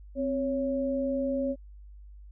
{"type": "tone pair together", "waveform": "sine", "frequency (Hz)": [261.6, 555.8], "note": ["C4", "C#5"], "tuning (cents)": [0, 4], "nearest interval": "octave + minor second", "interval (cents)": 1304, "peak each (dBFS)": [-29, -29], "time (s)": [0.15, 1.56], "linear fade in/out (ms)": 50, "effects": ["added 50 Hz sine -45 dBFS peak until 2.31 s"]}